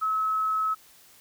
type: tone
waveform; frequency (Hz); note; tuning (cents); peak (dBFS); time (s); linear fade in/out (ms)
sine; 1290; E6; -38; -23; 0.01-0.75; 20
effects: white hiss -55 dBFS RMS until 1.2 s